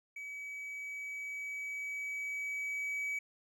triangle tone with level ramp, 2279 Hz, C#7, 47 cents sharp, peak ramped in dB -40 to -32 dBFS, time 0.16-3.19 s, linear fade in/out 5 ms, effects none

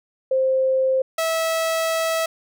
sine / sawtooth tone pair in turn, 525 / 651 Hz, C5 / E5, +6 / -22 cents, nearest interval major third, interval 372 cents, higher second, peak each -16 dBFS, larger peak neither, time 0.31-1.02 / 1.18-2.26 s, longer second, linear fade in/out 5 ms, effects none

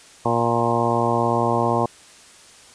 harmonic tone with a mistuned harmonic, 117.7 Hz, A#2, 17 cents sharp, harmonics 1 / 2 / 3 / 4 / 5 / 6 / 7 / 8 / 9, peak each -26 / -26 / -26 / -26 / -26 / -26 / -26 / -26 / -26 dBFS, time 0.25-1.86 s, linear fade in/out 5 ms, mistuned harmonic 8, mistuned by -19 cents, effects white hiss -47 dBFS RMS until 2.74 s + resampled to 22050 Hz

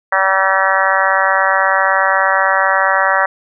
harmonic tone, 191.8 Hz, G3, 37 cents flat, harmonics 3 / 4 / 5 / 6 / 7 / 8 / 9 / 10, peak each -19 / -19 / -19 / -19 / -19 / -19 / -19 / -19 dBFS, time 0.12-3.26 s, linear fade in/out 5 ms, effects none

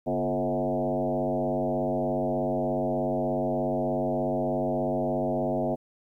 sine tone with frequency modulation, 442.5 Hz, A4, 10 cents sharp, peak -24 dBFS, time 0.06-5.76 s, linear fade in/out 20 ms, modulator 96.7 Hz, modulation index 3, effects 11-bit

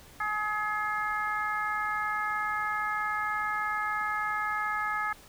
harmonic tone, 423.1 Hz, G#4, 32 cents sharp, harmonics 2 / 3 / 4 / 5, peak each -35 / -31 / -33 / -38 dBFS, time 0.2-5.13 s, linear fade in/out 5 ms, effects pink hiss -53 dBFS RMS until 5.28 s

